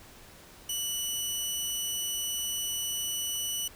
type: tone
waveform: 15% pulse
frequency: 2960 Hz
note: F#7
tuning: in tune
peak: -23 dBFS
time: 0.69-3.68 s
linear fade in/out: 5 ms
effects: pink hiss -52 dBFS RMS until 3.75 s